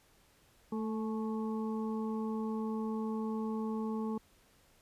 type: harmonic tone with a mistuned harmonic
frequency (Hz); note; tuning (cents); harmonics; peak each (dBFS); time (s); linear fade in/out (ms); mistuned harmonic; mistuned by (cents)
220; A3; 0; 1 / 2 / 4 / 5; -34 / -40 / -46 / -48; 0.72-4.18; 5; 4; -38
effects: pink hiss -66 dBFS RMS until 4.81 s + resampled to 32000 Hz